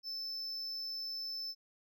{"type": "tone", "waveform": "triangle", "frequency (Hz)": 5274, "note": "E8", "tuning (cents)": 0, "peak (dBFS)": -37, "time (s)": [0.03, 1.55], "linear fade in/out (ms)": 50, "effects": []}